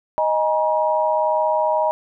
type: chord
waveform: sine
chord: D# suspended fourth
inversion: none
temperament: equal with one note detuned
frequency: 622.3 / 830.6 / 952.5 Hz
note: D#5 / G#5 / A#5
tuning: 0 / 0 / +37 cents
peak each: -19 / -24 / -20 dBFS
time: 0.18-1.91 s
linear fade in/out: 0 ms
effects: none